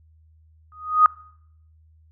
sine tone with exponential growth, 1244.5 Hz, D#6, in tune, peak -7 dBFS, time 0.72-1.06 s, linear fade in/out 1 ms, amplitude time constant 72 ms, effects noise-tail reverb RT60 0.7 s tail -24 dB re dry + added 79 Hz sine -52 dBFS peak until 2.11 s

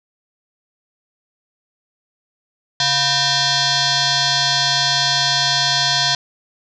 sine tone with frequency modulation, 138.59 Hz, C#3, in tune, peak -14 dBFS, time 2.8-6.15 s, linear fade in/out 2 ms, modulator 843 Hz, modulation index 6.1, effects none

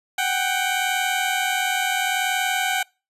15% pulse tone pair together, 745.3 / 786 Hz, F#5 / G5, +12 / +4 cents, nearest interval minor second, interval 92 cents, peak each -16 / -18 dBFS, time 0.18-2.83 s, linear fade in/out 5 ms, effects noise-tail reverb RT60 0.3 s tail -26 dB re dry + resampled to 32000 Hz

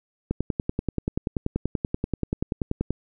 click train, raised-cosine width 3 ms, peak -11 dBFS, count 28, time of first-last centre 0.31-2.906 s, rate 10.4 Hz, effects none

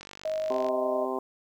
click train, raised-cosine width 0.2 ms, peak -25 dBFS, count 34, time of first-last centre 0.01-0.686 s, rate 48.8 Hz
sine tone with pitch glide, 629 to 618.9 Hz, D#5 to D#5, +19 to -9 cents, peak -27 dBFS, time 0.25-1.05 s, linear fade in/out 2 ms, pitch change -28 cents, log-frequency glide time 0.7-0.9 s
harmonic tone, 130 Hz, C3, 11 cents flat, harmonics 2 / 3 / 4 / 5 / 6 / 7 / 8, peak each -36 / -32 / -38 / -36 / -38 / -40 / -36 dBFS, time 0.5-1.19 s, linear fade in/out 2 ms
effects 10-bit

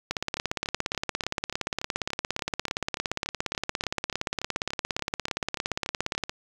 two click trains, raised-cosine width 0.2 ms, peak -16 / -10 dBFS, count 42 / 107, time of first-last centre 0.37-6.295 / 0.11-6.237 s, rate 6.92 / 17.3 Hz, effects 7-bit

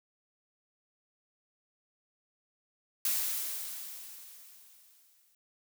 blue noise with exponential decay, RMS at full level -29 dBFS, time 3.05-5.35 s, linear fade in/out 2 ms, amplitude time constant 500 ms, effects none

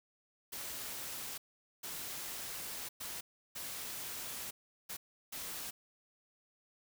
white noise bursts at uneven times, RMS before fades -43 dBFS, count 6, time 0.52-1.38 / 1.83-2.89 / 3-3.21 / 3.55-4.51 / 4.89-4.97 / 5.32-5.71 s, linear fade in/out 10 ms, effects none

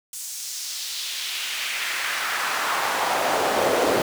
brown noise with high-pass filter sweep, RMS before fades -25 dBFS, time 0.13-4.02 s, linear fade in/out 2 ms, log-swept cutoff 7700 to 400 Hz, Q 1.6, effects none

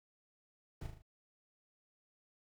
brown noise with echo, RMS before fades -43 dBFS, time 0.81-0.87 s, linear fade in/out 5 ms, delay 38 ms, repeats 4, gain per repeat -5 dB, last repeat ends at 1.022 s, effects none

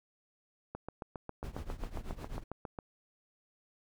click train, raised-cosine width 1 ms, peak -26 dBFS, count 16, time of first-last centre 0.75-2.788 s, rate 7.36 Hz
brown noise with tremolo, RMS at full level -37 dBFS, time 1.43-2.44 s, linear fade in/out 10 ms, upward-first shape triangle, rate 7.9 Hz, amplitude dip 90%
effects none

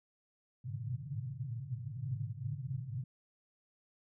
white band-pass noise, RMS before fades -40 dBFS, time 0.64-3.04 s, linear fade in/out 5 ms, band 100 to 150 Hz, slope 96 dB/octave, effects none

